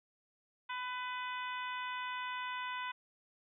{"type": "harmonic tone", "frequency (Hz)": 500, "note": "B4", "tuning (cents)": 21, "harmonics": [2, 3, 4, 5, 6, 7], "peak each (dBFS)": [-40, -44, -46, -48, -50, -51], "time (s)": [0.69, 2.92], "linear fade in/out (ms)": 10, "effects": []}